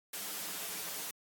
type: noise with comb filter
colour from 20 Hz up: white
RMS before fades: -40 dBFS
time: 0.13-1.11 s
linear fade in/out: 5 ms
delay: 8.1 ms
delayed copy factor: -1
effects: high-pass 150 Hz 12 dB/octave + AAC 64 kbps